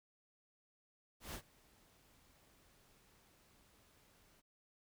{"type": "noise with ADSR envelope", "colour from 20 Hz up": "pink", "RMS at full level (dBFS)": -45, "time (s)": [1.2, 4.42], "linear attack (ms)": 140, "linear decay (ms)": 75, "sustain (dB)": -24, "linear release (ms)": 28, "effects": []}